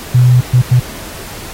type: tone bursts at uneven times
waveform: sine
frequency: 124.7 Hz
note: B2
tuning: 17 cents sharp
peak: -4 dBFS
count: 3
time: 0.14-0.41 / 0.53-0.62 / 0.71-0.8 s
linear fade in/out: 10 ms
effects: pink hiss -29 dBFS RMS until 1.53 s + AAC 48 kbps